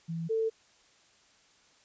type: tone pair in turn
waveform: sine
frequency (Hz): 165.2 / 446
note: E3 / A4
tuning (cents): +4 / +23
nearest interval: octave + perfect fourth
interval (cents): 1719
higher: second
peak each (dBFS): -32 / -26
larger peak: second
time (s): 0.08-0.29 / 0.29-0.5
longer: neither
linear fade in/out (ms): 20
effects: white hiss -63 dBFS RMS until 1.84 s + resampled to 16000 Hz